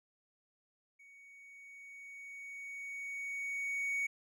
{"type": "tone with level ramp", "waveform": "triangle", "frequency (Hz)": 2236, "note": "C#7", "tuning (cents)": 14, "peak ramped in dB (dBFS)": [-55, -30], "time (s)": [0.99, 4.07], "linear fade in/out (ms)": 10, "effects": []}